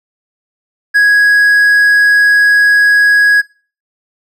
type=tone; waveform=triangle; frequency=1661.2 Hz; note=G#6; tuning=in tune; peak=-3 dBFS; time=0.94-3.42 s; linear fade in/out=20 ms; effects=noise-tail reverb RT60 0.4 s tail -23 dB re dry